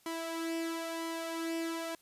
sawtooth tone with flanger, 329.6 Hz, E4, in tune, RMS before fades -37 dBFS, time 0.06-1.95 s, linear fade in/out 2 ms, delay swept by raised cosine 0.96 to 2.66 ms, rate 1 Hz, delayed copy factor +0.55, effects white hiss -66 dBFS RMS until 2.01 s + resampled to 32000 Hz

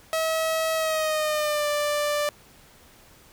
sawtooth tone with pitch glide, 643 to 589.6 Hz, E5 to D5, -43 to +7 cents, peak -19 dBFS, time 0.13-2.29 s, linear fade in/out 0 ms, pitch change -150 cents, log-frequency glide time 0.75-1.68 s, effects pink hiss -53 dBFS RMS until 3.32 s

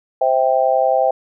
sine chord, C major, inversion none, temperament just, 523.3 / 654.1 / 784.9 Hz, C5 / E5 / G5, 0 / -14 / +2 cents, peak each -17 dBFS, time 0.21-1.11 s, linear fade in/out 5 ms, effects none

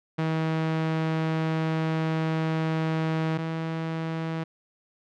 sawtooth tone pair in turn, 159.9 / 162.23 Hz, D#3 / E3, +48 / -27 cents, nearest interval unison, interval 25 cents, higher second, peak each -20 / -24 dBFS, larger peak first, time 0.18-3.38 / 3.38-4.44 s, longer first, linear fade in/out 10 ms, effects low-pass 3000 Hz 12 dB/octave

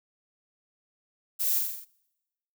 violet noise with echo, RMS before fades -28 dBFS, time 1.39-1.6 s, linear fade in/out 20 ms, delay 42 ms, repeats 6, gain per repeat -3 dB, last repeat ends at 1.852 s, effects noise-tail reverb RT60 1.0 s tail -26 dB re dry

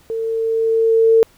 sine tone with level ramp, 450.6 Hz, A4, 41 cents sharp, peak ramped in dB -20 to -7 dBFS, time 0.1-1.23 s, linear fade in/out 0 ms, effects pink hiss -52 dBFS RMS until 1.37 s

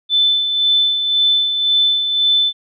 sine tone with tremolo, 3520 Hz, A7, in tune, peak -10 dBFS, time 0.09-2.53 s, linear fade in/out 50 ms, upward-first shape sine, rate 1.9 Hz, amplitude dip 50%, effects none

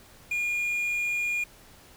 triangle tone with quantisation, 2425 Hz, D#7, 45 cents flat, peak -24 dBFS, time 0.31-1.44 s, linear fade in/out 5 ms, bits 8, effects pink hiss -53 dBFS RMS until 1.96 s

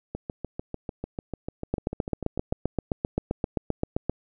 two click trains, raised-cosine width 2 ms, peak -18 / -11 dBFS, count 17 / 19, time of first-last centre 0.15-2.524 / 1.74-4.096 s, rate 6.74 / 7.64 Hz, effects none

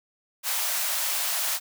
white high-pass noise, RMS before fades -27 dBFS, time 0.43-1.6 s, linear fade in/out 50 ms, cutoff 560 Hz, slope 96 dB/octave, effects none

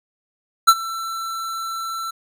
square tone with ADSR envelope, 1339 Hz, E6, 27 cents sharp, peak -6 dBFS, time 0.67-2.11 s, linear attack 17 ms, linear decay 51 ms, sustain -20 dB, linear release 10 ms, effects none

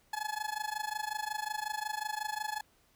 30% pulse tone with amplitude modulation, 853 Hz, G#5, 46 cents sharp, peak -28 dBFS, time 0.13-2.61 s, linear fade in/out 5 ms, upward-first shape sine, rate 25.5 Hz, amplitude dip 90%, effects pink hiss -68 dBFS RMS until 2.95 s

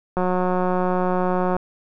click train, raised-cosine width 1 ms, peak -9 dBFS, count 255, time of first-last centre 0.17-1.566 s, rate 182 Hz, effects none

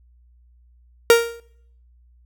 45% pulse tone with exponential decay, 466.2 Hz, A#4, in tune, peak -6 dBFS, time 1.1-1.4 s, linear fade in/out 1 ms, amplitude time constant 65 ms, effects noise-tail reverb RT60 0.7 s tail -22 dB re dry + added 60 Hz sine -51 dBFS peak until 2.25 s

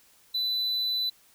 triangle tone, 3993 Hz, B7, 18 cents sharp, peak -24 dBFS, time 0.34-1.1 s, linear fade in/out 10 ms, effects white hiss -60 dBFS RMS until 1.34 s

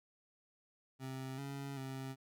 25% pulse tone with pitch steps, 132 / 139 / 133.1 Hz, C3 / C#3 / C3, +16 / +5 / +30 cents, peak -38 dBFS, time 0.99-2.16 s, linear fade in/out 50 ms, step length 390 ms, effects none

